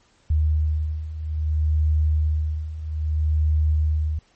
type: beating tone pair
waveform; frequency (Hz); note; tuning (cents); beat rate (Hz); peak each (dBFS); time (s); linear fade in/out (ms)
sine; 76.6 / 77.21; D#2 / D#2; -27 / -13; 0.61; -24 / -20; 0.3-4.19; 5
effects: pink hiss -60 dBFS RMS until 4.35 s + MP3 32 kbps